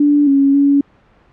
sine tone with pitch steps, 291 / 276.6 / 281.8 Hz, D4 / C#4 / C#4, -16 / -4 / +29 cents, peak -8 dBFS, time 0-0.81 s, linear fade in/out 5 ms, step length 270 ms, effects pink hiss -51 dBFS RMS until 1.32 s + low-pass 2000 Hz 12 dB/octave

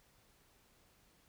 silence, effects pink hiss -69 dBFS RMS until 1.28 s

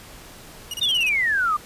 sawtooth tone bursts, 2886 Hz, F#7, 44 cents flat, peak -24 dBFS, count 7, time 0.71-1.092 s, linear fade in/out 2 ms, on 28 ms, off 31 ms
sine exponential sweep, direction down, 3729 to 1173 Hz, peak -18 dBFS, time 0.81-1.57 s, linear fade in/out 10 ms
effects pink hiss -43 dBFS RMS until 1.65 s + resampled to 32000 Hz

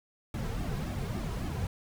brown noise with flanger, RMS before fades -34 dBFS, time 0.34-1.67 s, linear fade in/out 2 ms, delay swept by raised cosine 2 to 3.5 ms, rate 3.6 Hz, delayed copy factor -0.75, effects none

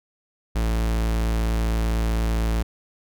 45% pulse tone, 55.7 Hz, A1, 22 cents sharp, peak -20 dBFS, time 0.55-2.63 s, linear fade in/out 10 ms, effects none

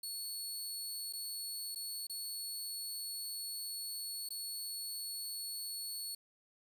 20% pulse tone with dropouts, 4403 Hz, C#8, 13 cents flat, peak -34 dBFS, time 0.03-6.15 s, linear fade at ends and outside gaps 5 ms, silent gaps 1.127-1.133 / 1.749-1.757 / 2.07-2.096 / 4.29-4.304 s, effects 10-bit

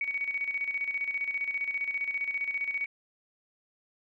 sine tone with tremolo, 2250 Hz, C#7, 25 cents sharp, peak -27 dBFS, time 0.01-2.86 s, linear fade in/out 2 ms, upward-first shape square, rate 15 Hz, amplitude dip 60%, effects none

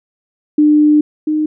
sine tone pair in turn, 300 / 306.8 Hz, D4 / D#4, +37 / -24 cents, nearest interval unison, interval 39 cents, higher second, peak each -6 / -12 dBFS, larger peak first, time 0.58-1.01 / 1.27-1.46 s, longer first, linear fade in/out 5 ms, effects none

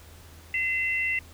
sine tone pair together, 2045 / 2700 Hz, C7 / E7, -40 / +41 cents, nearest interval perfect fourth, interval 481 cents, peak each -26 / -28 dBFS, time 0.54-1.19 s, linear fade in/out 2 ms, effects added 81 Hz sine -48 dBFS peak until 1.33 s + pink hiss -52 dBFS RMS until 1.33 s

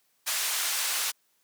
white band-pass noise, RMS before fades -29 dBFS, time 0.26-1.12 s, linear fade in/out 20 ms, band 910 to 11000 Hz, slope 12 dB/octave, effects white hiss -70 dBFS RMS until 1.43 s + high-pass 150 Hz 12 dB/octave

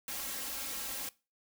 white noise with comb filter, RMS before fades -39 dBFS, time 0.08-1.09 s, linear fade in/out 2 ms, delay 3.7 ms, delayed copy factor +0.85, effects noise-tail reverb RT60 0.3 s tail -21 dB re dry

